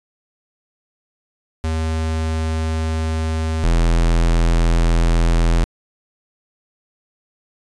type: tone pair in turn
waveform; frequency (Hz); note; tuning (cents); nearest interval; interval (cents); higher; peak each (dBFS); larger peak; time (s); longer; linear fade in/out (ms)
square; 79.9 / 41.91; D#2 / E1; +47 / +29; major seventh; 1118; first; -19 / -13; second; 1.64-3.64 / 3.64-5.64; neither; 0
effects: resampled to 22050 Hz

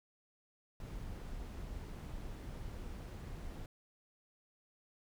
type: noise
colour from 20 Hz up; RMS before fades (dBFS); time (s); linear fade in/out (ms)
brown; -45; 0.8-3.66; 2
effects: none

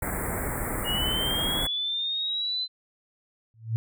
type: band-stop noise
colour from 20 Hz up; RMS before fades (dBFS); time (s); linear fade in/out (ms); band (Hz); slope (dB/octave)
pink; -30; 0.02-1.67; 5; 2200 to 7700; 96
type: linear sweep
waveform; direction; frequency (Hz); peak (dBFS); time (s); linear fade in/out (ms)
sine; up; 2870 to 4063; -26; 0.84-2.68; 50
type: tone with exponential growth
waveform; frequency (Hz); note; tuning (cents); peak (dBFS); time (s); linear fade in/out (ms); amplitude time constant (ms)
sine; 112.6; A2; +40; -19; 3.54-3.76; 0; 47
effects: none

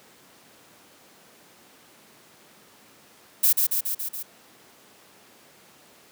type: noise with echo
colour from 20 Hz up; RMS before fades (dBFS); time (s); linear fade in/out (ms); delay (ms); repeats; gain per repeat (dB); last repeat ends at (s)
violet; -18; 3.43-3.53; 10; 140; 5; -3; 4.23
effects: pink hiss -53 dBFS RMS until 6.11 s + high-pass 200 Hz 12 dB/octave

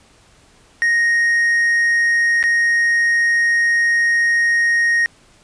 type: tone with dropouts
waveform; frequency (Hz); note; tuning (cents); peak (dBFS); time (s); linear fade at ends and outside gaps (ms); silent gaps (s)
triangle; 1867; A#6; +2; -11; 0.82-5.06; 0; 2.428-2.439
effects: pink hiss -51 dBFS RMS until 5.43 s + resampled to 22050 Hz

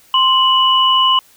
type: tone pair together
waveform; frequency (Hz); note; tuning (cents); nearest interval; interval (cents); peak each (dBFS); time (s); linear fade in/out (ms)
sine; 1046.5 / 2953; C6 / F#7; 0 / -4; octave + tritone; 1796; -12 / -12; 0.14-1.19; 2
effects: white hiss -49 dBFS RMS until 1.36 s

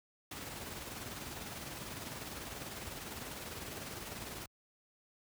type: noise with tremolo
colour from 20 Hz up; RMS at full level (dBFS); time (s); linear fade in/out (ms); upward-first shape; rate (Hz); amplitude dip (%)
pink; -42; 0.31-4.46; 5; triangle; 20; 50
effects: high-pass 60 Hz 12 dB/octave

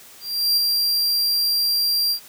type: tone with ADSR envelope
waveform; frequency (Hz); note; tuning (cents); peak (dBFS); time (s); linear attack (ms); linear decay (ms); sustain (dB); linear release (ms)
45% pulse; 4746; D8; +17; -14; 0.2-2.2; 370; 10; -3; 89
effects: white hiss -45 dBFS RMS until 2.28 s + high-pass 60 Hz 12 dB/octave

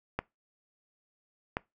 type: clicks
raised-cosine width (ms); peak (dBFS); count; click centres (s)
0.5; -15; 2; 0.19 / 1.569
effects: noise-tail reverb RT60 0.2 s tail -22 dB re dry

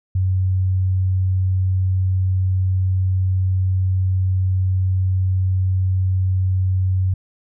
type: tone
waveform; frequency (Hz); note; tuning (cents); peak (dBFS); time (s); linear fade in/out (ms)
sine; 93.5; F#2; +19; -15; 0.15-7.14; 5
effects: none

